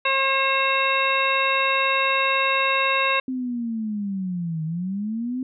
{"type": "harmonic tone", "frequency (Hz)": 538, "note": "C5", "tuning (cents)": 48, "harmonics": [1, 2, 3, 4, 5, 7], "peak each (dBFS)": [-27, -23, -28, -27, -23, -29], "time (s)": [0.05, 3.2], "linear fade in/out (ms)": 5}
{"type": "linear two-way sweep", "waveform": "sine", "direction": "down then up", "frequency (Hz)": [261.6, 155.56, 261.6], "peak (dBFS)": -24, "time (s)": [3.28, 5.43], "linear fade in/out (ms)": 2, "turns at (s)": 4.64}
{"effects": []}